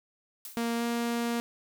blue noise with exponential decay, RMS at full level -39 dBFS, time 0.45-0.75 s, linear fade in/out 1 ms, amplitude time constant 64 ms
sawtooth tone with pitch glide, 233.1 to 235.3 Hz, A#3 to A#3, 0 to +16 cents, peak -24 dBFS, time 0.57-1.4 s, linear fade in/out 0 ms, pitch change +16 cents, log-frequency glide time 0.76-0.83 s
effects none

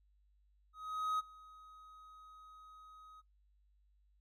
triangle tone with ADSR envelope, 1262 Hz, D#6, 24 cents sharp, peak -30 dBFS, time 0.73-3.22 s, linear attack 460 ms, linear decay 23 ms, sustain -23 dB, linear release 27 ms, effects noise-tail reverb RT60 0.2 s tail -24 dB re dry + added 50 Hz sine -68 dBFS peak until 4.2 s

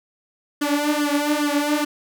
sawtooth tone with flanger, 293.7 Hz, D4, in tune, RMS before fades -21 dBFS, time 0.61-1.85 s, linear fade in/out 10 ms, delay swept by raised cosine 0.61 to 4.81 ms, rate 2.4 Hz, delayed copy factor +0.9, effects none

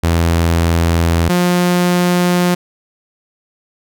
sawtooth tone pair in turn, 83.8 / 177.57 Hz, E2 / F3, +29 / +29 cents, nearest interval octave + minor second, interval 1300 cents, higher second, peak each -7 dBFS, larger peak neither, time 0.03-1.29 / 1.29-2.55 s, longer neither, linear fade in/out 10 ms, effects none

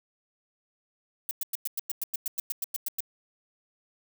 violet noise bursts, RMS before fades -30 dBFS, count 15, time 1.29-3.005 s, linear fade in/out 2 ms, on 21 ms, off 100 ms, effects none

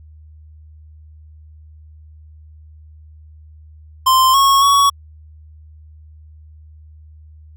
square tone with pitch steps, 1043 / 1098 / 1121 Hz, C6 / C#6 / C#6, -6 / -17 / +19 cents, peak -10 dBFS, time 4.06-4.9 s, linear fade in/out 10 ms, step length 280 ms, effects added 77 Hz sine -39 dBFS peak until 7.56 s

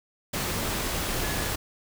sine tone in noise, 1700 Hz, G#6, 40 cents sharp, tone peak -39 dBFS, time 1.22-1.49 s, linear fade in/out 10 ms, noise pink, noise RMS -29 dBFS, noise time 0.33-1.56 s, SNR -13 dB, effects none

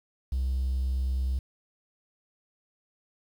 triangle tone, 64.9 Hz, C2, 13 cents flat, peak -22 dBFS, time 0.32-1.39 s, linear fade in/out 5 ms, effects tanh soft clip ceiling -21 dBFS + 9-bit

